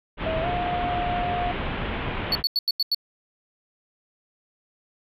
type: low-pass noise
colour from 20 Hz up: pink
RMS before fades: -29 dBFS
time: 0.17-2.43 s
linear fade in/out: 50 ms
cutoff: 3300 Hz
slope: 48 dB/octave
type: tone with pitch glide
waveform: sine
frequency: 644 to 710.4 Hz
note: E5 to F5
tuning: -41 to +29 cents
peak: -25 dBFS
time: 0.26-1.52 s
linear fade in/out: 5 ms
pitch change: +170 cents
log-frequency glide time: 0.41-0.47 s
type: tone bursts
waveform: triangle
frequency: 4441 Hz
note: C#8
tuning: 2 cents sharp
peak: -18 dBFS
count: 6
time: 2.32-2.947 s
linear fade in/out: 2 ms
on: 32 ms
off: 87 ms
effects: none